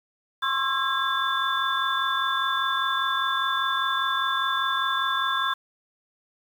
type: tone cluster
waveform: sine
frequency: 1057 / 1102 / 1338 / 1629 / 3518 Hz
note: C6 / C#6 / E6 / G#6 / A7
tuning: +17 / -11 / +25 / -34 / -1 cents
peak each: -27 / -32 / -30 / -28 / -29 dBFS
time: 0.42-5.54 s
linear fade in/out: 10 ms
effects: 8-bit